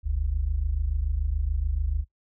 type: tone pair together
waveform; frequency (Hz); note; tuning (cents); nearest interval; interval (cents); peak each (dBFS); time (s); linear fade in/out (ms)
sine; 45.75 / 72.7; F#1 / D2; -19 / -17; minor sixth; 802; -26; 0.03-2.05; 50
effects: noise-tail reverb RT60 0.1 s tail -20 dB re dry